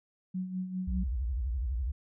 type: tone with tremolo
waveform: sine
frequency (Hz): 185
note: F#3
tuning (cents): 0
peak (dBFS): -30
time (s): 0.34-1.04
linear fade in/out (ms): 10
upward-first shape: sine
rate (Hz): 5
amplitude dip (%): 60
type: tone with vibrato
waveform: sine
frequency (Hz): 62.2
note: B1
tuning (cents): +13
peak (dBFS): -29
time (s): 0.87-1.92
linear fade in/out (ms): 10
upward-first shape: sine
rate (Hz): 12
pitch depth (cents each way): 250
effects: none